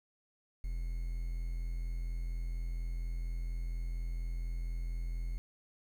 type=tone with quantisation; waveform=triangle; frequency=42.12 Hz; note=E1; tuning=38 cents sharp; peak=-32 dBFS; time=0.64-5.38 s; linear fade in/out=0 ms; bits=10; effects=none